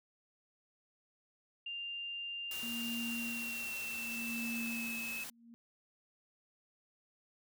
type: tone with pitch glide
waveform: sine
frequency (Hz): 2794 to 2592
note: F7 to E7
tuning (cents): 0 to -30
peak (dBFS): -39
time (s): 1.66-5.24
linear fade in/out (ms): 5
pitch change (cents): -130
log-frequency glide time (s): 2.94-4.85
type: noise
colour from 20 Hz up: white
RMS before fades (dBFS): -46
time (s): 2.51-5.3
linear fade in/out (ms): 2
type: tone with tremolo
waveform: sine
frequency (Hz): 233.1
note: A#3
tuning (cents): 0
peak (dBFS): -38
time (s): 2.63-5.54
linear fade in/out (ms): 0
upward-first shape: sine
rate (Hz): 0.65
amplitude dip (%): 95
effects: none